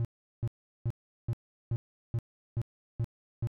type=tone bursts; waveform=triangle; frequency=116.54 Hz; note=A#2; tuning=in tune; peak=-25 dBFS; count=9; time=0-3.472 s; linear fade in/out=0 ms; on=48 ms; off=380 ms; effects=none